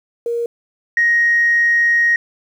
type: tone pair in turn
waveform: sine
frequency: 470 / 1876.3 Hz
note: A#4 / A#6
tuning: +14 / +11 cents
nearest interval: 2 octaves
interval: 2397 cents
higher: second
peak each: -17 / -10 dBFS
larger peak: second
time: 0.26-0.46 / 0.97-2.16 s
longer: second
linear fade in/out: 2 ms
effects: tanh soft clip ceiling -6 dBFS + 8-bit